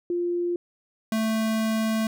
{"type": "tone pair in turn", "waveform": ["sine", "square"], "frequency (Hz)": [349.2, 220.8], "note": ["F4", "A3"], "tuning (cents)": [0, 6], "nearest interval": "minor sixth", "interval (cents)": 794, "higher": "first", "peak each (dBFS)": -23, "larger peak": "neither", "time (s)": [[0.1, 0.56], [1.12, 2.07]], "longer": "second", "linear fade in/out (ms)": 2, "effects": []}